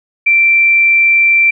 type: tone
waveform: sine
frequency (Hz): 2349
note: D7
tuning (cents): 0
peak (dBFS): -6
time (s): 0.26-1.51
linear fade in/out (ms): 10
effects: none